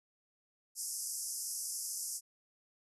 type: band-pass noise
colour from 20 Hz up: white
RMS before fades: -40 dBFS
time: 0.75-2.21 s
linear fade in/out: 50 ms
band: 5000 to 12000 Hz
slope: 96 dB/octave
effects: none